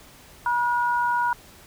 sine tone pair together, 963.8 / 1444 Hz, B5 / F#6, -43 / -43 cents, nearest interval perfect fifth, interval 700 cents, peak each -21 / -26 dBFS, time 0.46-1.33 s, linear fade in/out 2 ms, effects pink hiss -49 dBFS RMS until 1.66 s

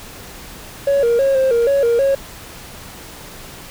triangle tone with pitch steps, 559 / 469.8 / 545 / 528 / 468.8 / 557 / 469.1 / 548 Hz, C#5 / A#4 / C#5 / C5 / A#4 / C#5 / A#4 / C#5, +14 / +13 / -29 / +16 / +10 / +8 / +11 / -20 cents, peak -9 dBFS, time 0.87-2.15 s, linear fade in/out 5 ms, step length 160 ms, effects tanh soft clip ceiling -7 dBFS + pink hiss -36 dBFS RMS until 3.7 s

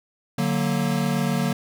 square chord, D augmented, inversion none, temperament equal, 146.83 / 185 / 233.1 Hz, D3 / F#3 / A#3, 0 / 0 / 0 cents, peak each -26 dBFS, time 0.38-1.53 s, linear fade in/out 5 ms, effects none

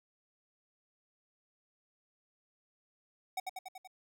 square tone with echo, 751 Hz, F#5, 26 cents sharp, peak -34 dBFS, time 3.37-3.4 s, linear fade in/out 5 ms, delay 95 ms, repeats 5, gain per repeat -3 dB, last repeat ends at 3.875 s, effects none

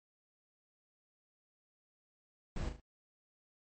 brown noise with echo, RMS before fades -38 dBFS, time 2.56-2.69 s, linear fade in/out 2 ms, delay 37 ms, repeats 3, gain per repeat -7 dB, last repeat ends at 2.801 s, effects MP3 32 kbps

